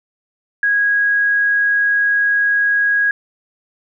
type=tone; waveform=sine; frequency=1650 Hz; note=G#6; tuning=12 cents flat; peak=-12 dBFS; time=0.63-3.11 s; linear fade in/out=2 ms; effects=none